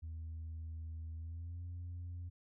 sine tone with pitch glide, 80.6 to 87.39 Hz, E2 to F2, -38 to +2 cents, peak -40 dBFS, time 0.02-2.3 s, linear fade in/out 20 ms, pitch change +140 cents, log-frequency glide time 1.16-1.63 s, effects tanh soft clip ceiling -40 dBFS

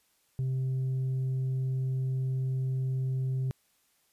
sine tone with tanh clipping, 130.81 Hz, C3, in tune, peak -28 dBFS, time 0.39-3.51 s, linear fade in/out 0 ms, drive 2 dB, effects white hiss -70 dBFS RMS until 4.12 s + resampled to 32000 Hz

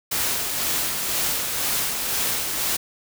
white noise with tremolo, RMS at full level -23 dBFS, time 0.11-2.77 s, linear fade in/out 10 ms, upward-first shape sine, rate 2 Hz, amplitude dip 35%, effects none

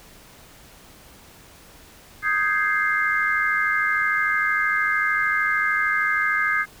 sine chord, Ab major seventh, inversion second, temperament equal, 1244.5 / 1568 / 1661.2 / 2093 Hz, Eb6 / G6 / Ab6 / C7, 0 / 0 / 0 / 0 cents, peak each -25 / -25 / -24 / -24 dBFS, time 2.22-6.66 s, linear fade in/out 50 ms, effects pink hiss -48 dBFS RMS until 6.8 s

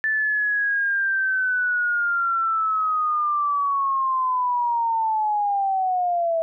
sine linear sweep, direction down, 1760 to 650 Hz, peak -19 dBFS, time 0.04-6.42 s, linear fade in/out 0 ms, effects none

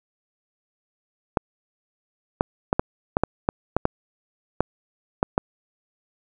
clicks, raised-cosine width 1 ms, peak -4 dBFS, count 12, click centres 1.372 / 2.409 / 2.729 / 2.795 / 3.169 / 3.236 / 3.489 / 3.766 / 3.854 / 4.606 / 5.229 / 5.379 s, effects none

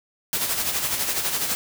white noise with tremolo, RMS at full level -23 dBFS, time 0.33-1.55 s, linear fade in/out 0 ms, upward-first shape sine, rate 12 Hz, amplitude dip 50%, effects none

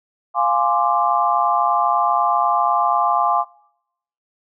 sine chord, D half-diminished seventh, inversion first, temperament equal, 698.5 / 830.6 / 1046.5 / 1174.7 Hz, F5 / Ab5 / C6 / D6, 0 / 0 / 0 / 0 cents, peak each -20 dBFS, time 0.34-3.45 s, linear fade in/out 50 ms, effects noise-tail reverb RT60 0.8 s tail -24 dB re dry

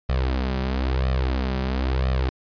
sawtooth tone with flanger, 64.9 Hz, C2, 13 cents flat, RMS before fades -23 dBFS, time 0.09-2.29 s, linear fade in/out 0 ms, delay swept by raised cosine 1.6 to 5.2 ms, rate 1 Hz, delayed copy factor +0.8, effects resampled to 11025 Hz

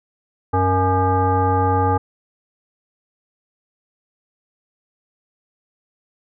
sine tone with frequency modulation, 465.7 Hz, A#4, 2 cents flat, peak -14 dBFS, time 0.53-1.98 s, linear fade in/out 10 ms, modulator 371 Hz, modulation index 1.7, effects none

